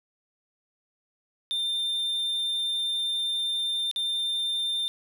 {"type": "tone with dropouts", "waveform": "triangle", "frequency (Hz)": 3595, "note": "A7", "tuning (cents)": 36, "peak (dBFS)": -24, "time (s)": [1.51, 4.88], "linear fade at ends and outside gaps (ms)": 0, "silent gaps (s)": [3.913, 3.961], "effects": []}